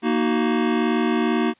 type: chord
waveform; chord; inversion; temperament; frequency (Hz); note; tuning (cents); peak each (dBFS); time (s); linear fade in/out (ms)
square; D# minor; second; just; 233.3 / 311.1 / 373.4; A#3 / D#4 / F#4; +2 / 0 / +16; -22 / -24 / -25; 0.02-1.54; 50
effects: white hiss -59 dBFS RMS until 1.59 s + resampled to 8000 Hz

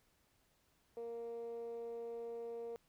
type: tone with band-pass filter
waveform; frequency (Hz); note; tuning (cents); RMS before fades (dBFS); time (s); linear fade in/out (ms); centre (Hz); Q
15% pulse; 233.1; A#3; 0; -45; 0.97-2.76; 0; 490; 6.4
effects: pink hiss -75 dBFS RMS until 2.88 s

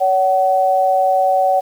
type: tone pair together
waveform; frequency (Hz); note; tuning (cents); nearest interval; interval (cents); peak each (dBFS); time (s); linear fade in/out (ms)
sine; 564.5 / 754; C#5 / F#5; +31 / +32; perfect fourth; 501; -16 / -13; 0-1.61; 20
effects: 7-bit

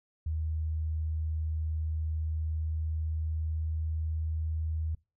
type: tone with pitch glide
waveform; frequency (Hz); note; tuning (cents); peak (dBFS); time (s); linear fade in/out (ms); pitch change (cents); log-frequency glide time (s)
sine; 78.7 to 79.29; D#2 to D#2; +20 to +33; -29; 0.26-4.95; 5; +13; 2.07-4.47
effects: noise-tail reverb RT60 0.3 s tail -25 dB re dry

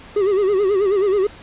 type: tone with vibrato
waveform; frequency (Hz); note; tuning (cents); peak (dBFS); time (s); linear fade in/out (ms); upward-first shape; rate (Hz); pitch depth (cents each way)
triangle; 395.1; G4; +14; -12; 0.16-1.27; 5; sine; 9.3; 110
effects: pink hiss -41 dBFS RMS until 1.42 s + resampled to 8000 Hz

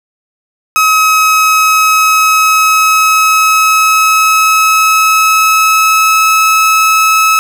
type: tone with pitch glide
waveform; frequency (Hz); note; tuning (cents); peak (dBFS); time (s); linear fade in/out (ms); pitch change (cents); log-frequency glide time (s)
30% pulse; 1277 to 1294.1; D#6 to E6; +45 to -32; -3; 0.76-7.39; 0; +23; 1.23-6.29
effects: none

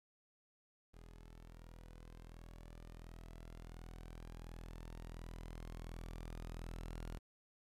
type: tone with level ramp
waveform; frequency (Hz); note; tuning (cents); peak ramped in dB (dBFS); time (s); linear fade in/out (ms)
sawtooth; 41.41; E1; +9; -51 to -40; 0.93-7.19; 20
effects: resampled to 32000 Hz + 12-bit

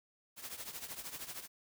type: noise with tremolo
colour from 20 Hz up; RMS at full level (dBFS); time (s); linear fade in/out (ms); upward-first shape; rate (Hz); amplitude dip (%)
white; -42; 0.36-1.48; 50; triangle; 13; 80
effects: none

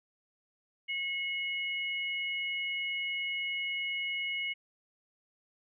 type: tone pair together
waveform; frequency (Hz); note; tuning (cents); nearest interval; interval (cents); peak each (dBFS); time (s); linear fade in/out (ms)
sine; 2179 / 2909; C#7 / F#7; -30 / -30; perfect fourth; 500; -33 / -37; 0.88-4.54; 20
effects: none

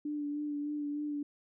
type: tone with vibrato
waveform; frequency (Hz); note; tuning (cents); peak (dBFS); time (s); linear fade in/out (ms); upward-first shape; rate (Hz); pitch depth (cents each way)
sine; 293.7; D4; 0; -33; 0.05-1.23; 5; sine; 3.3; 23
effects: none

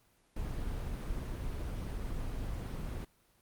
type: noise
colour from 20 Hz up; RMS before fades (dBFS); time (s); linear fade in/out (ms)
brown; -37; 0.36-3.05; 5
effects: pink hiss -69 dBFS RMS until 3.41 s + Opus 24 kbps

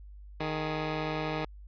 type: tone pair together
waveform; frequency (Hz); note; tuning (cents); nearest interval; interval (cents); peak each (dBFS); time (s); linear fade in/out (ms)
10% pulse; 155.2 / 417.6; D#3 / G#4; -4 / +10; octave + perfect fourth; 1714; -23 / -30; 0.4-1.45; 5
effects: added 50 Hz sine -45 dBFS peak until 1.67 s + resampled to 11025 Hz

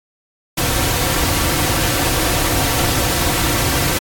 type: noise with comb filter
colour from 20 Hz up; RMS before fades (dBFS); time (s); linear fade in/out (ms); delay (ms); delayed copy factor
pink; -17; 0.57-3.99; 10; 4.8; -0.55
effects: AAC 64 kbps

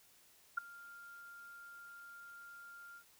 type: tone with ADSR envelope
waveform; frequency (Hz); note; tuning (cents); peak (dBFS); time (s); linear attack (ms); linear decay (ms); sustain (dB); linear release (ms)
sine; 1396.9; F6; 0; -29; 0.57-3.04; 10; 8; -22; 77
effects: white hiss -66 dBFS RMS until 3.19 s

